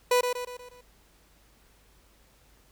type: tone with echo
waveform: 30% pulse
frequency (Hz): 493.9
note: B4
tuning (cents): 0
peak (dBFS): -17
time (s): 0.11-0.21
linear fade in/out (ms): 5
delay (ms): 120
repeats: 5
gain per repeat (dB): -6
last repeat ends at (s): 0.81
effects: added 50 Hz sine -62 dBFS peak until 2.71 s + pink hiss -62 dBFS RMS until 2.71 s